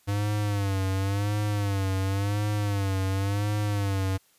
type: tone with vibrato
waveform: square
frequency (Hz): 100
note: G2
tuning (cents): +35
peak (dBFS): -25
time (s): 0.07-4.18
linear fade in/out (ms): 20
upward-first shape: sine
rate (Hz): 0.93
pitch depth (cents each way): 82
effects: white hiss -63 dBFS RMS until 4.38 s + resampled to 32000 Hz